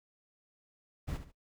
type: noise with echo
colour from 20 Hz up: brown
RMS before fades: -36 dBFS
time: 1.07-1.18 s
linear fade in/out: 20 ms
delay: 71 ms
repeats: 2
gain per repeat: -10 dB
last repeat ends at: 1.322 s
effects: noise-tail reverb RT60 0.1 s tail -21 dB re dry